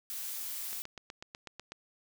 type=noise; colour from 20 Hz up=blue; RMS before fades=-39 dBFS; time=0.1-0.82 s; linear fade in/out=0 ms
type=click train; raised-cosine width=0.2 ms; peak=-26 dBFS; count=9; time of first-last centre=0.73-1.72 s; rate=8.08 Hz
effects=none